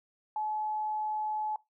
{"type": "tone", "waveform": "sine", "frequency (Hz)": 856, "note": "A5", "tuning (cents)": -48, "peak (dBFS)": -30, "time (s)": [0.36, 1.56], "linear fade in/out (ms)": 2, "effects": ["noise-tail reverb RT60 0.2 s tail -21 dB re dry"]}